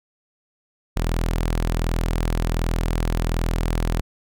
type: tone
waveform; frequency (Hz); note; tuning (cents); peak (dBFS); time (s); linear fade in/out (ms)
sawtooth; 41.34; E1; +6; -16; 0.96-4.01; 10
effects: none